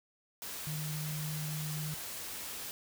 sine tone in noise, 153.1 Hz, D#3, 28 cents flat, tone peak -36 dBFS, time 0.67-1.94 s, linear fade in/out 0 ms, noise white, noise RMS -42 dBFS, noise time 0.42-2.71 s, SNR +3 dB, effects none

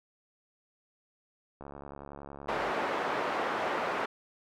click train, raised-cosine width 1 ms, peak -30 dBFS, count 78, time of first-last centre 1.61-2.699 s, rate 70.7 Hz
pink band-pass noise, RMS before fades -32 dBFS, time 2.48-4.06 s, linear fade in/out 10 ms, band 480 to 1500 Hz, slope 12 dB/octave
effects none

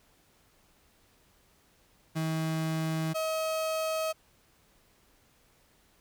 35% pulse tone pair in turn, 159.9 / 636.7 Hz, D#3 / D#5, +48 / +40 cents, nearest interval 2 octaves, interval 2392 cents, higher second, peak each -27 dBFS, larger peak neither, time 2.15-3.14 / 3.14-4.13 s, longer neither, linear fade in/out 20 ms, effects pink hiss -65 dBFS RMS until 6 s

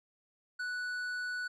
sine tone with tanh clipping, 1480 Hz, F#6, in tune, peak -36 dBFS, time 0.59-1.48 s, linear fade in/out 10 ms, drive 9 dB, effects none

